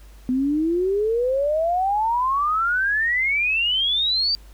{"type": "exponential sweep", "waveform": "sine", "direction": "up", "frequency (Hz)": [248.8, 4699], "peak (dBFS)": -18, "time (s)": [0.29, 4.35], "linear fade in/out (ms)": 0, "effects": ["added 50 Hz sine -42 dBFS peak until 4.53 s", "pink hiss -54 dBFS RMS until 4.53 s"]}